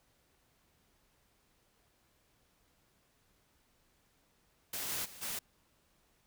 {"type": "noise with level steps", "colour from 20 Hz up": "white", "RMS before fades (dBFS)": [-39, -37, -52, -39], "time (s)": [4.73, 5.39], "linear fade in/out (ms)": 5, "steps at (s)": [4.88, 5.04, 5.21], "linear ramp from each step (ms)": 20, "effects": ["pink hiss -72 dBFS RMS until 6.26 s"]}